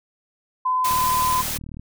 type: tone with vibrato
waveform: sine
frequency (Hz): 1016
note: B5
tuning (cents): +49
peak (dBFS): -18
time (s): 0.65-1.42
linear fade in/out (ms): 10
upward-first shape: triangle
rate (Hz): 19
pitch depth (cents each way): 14
type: noise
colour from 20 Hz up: white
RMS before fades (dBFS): -27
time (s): 0.84-1.58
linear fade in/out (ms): 10
type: click train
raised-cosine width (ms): 5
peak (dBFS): -24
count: 35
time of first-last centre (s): 0.91-1.795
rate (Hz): 38.4
effects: none